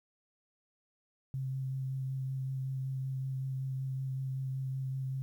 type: tone with vibrato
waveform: sine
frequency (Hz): 132.7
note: C3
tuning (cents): +25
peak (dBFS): -33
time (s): 1.34-5.22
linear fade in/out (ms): 0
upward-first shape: sine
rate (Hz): 5.3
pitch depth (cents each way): 14
effects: 11-bit